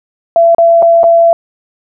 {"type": "tone with dropouts", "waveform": "sine", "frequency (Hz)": 673, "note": "E5", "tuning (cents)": 36, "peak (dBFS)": -3, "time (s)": [0.36, 1.33], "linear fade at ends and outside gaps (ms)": 1, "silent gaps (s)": [[0.548, 0.583], [0.823, 0.827], [1.033, 1.04]], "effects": []}